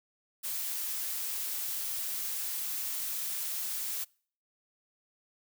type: noise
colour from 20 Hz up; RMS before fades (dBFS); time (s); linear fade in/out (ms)
blue; -35; 0.43-4.05; 20
effects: noise-tail reverb RT60 0.5 s tail -26 dB re dry